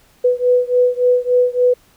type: beating tone pair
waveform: sine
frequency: 493.9 / 497.4 Hz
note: B4 / B4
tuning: 0 / +12 cents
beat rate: 3.5 Hz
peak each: -14 / -15 dBFS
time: 0.24-1.74 s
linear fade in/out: 10 ms
effects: pink hiss -53 dBFS RMS until 1.96 s